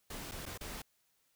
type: noise with dropouts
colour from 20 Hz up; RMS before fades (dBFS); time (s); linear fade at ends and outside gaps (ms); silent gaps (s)
pink; -44; 0.1-0.82; 5; 0.313-0.318 / 0.456-0.462 / 0.577-0.608
effects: white hiss -75 dBFS RMS until 1.35 s